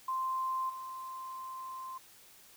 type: tone with level steps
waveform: sine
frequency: 1044 Hz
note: C6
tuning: 4 cents flat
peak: -31 / -40 dBFS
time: 0.08-1.98 s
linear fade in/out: 5 ms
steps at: 0.69 s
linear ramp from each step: 10 ms
effects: white hiss -58 dBFS RMS until 2.56 s